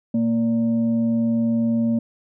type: tone with frequency modulation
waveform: sine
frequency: 230 Hz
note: A#3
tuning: 23 cents flat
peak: -17 dBFS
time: 0.14-1.99 s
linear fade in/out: 5 ms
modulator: 348 Hz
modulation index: 0.37
effects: none